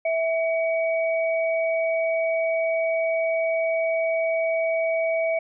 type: tone pair together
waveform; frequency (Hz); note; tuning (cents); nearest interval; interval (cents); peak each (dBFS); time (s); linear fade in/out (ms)
sine; 655 / 2265; E5 / C#7; -11 / +37; octave + major sixth; 2148; -21 / -29; 0.05-5.39; 5
effects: none